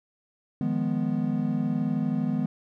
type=chord; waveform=triangle; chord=F half-diminished seventh; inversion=third; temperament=equal; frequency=155.56 / 174.61 / 207.7 / 246.9 Hz; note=Eb3 / F3 / Ab3 / Cb4; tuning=0 / 0 / 0 / 0 cents; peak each=-28 / -31 / -27 / -26 dBFS; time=0.61-2.46 s; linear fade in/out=2 ms; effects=none